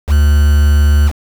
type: tone with quantisation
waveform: triangle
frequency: 73.1 Hz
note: D2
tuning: 7 cents flat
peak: -4 dBFS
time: 0.07-1.12 s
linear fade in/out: 50 ms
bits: 4
effects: none